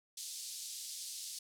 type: band-pass noise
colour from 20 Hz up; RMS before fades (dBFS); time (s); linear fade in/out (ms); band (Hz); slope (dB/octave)
pink; -45; 0.17-1.39; 5; 4100 to 11000; 24
effects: none